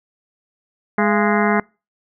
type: harmonic tone with a mistuned harmonic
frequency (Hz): 207.7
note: G#3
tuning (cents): 0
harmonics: 1 / 2 / 3 / 4 / 5 / 6 / 7 / 8 / 9 / 10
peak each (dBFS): -18 / -21 / -23 / -24 / -25 / -26 / -26 / -27 / -28 / -28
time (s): 0.98-1.6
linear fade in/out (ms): 2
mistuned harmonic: 3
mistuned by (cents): +150
effects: noise-tail reverb RT60 0.3 s tail -26 dB re dry